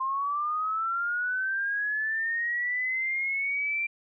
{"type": "linear sweep", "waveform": "sine", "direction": "up", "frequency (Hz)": [1046.5, 2365], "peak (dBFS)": -26, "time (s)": [0, 3.87], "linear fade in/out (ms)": 10, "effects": []}